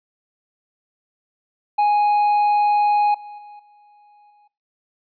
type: tone with level steps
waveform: triangle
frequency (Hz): 830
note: G#5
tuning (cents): -1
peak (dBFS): -12 / -32 / -36 / -47 / -50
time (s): 1.78-4.48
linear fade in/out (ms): 10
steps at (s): 3.14 / 3.38 / 3.59 / 4.3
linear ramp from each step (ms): 5
effects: noise-tail reverb RT60 0.3 s tail -19 dB re dry + resampled to 11025 Hz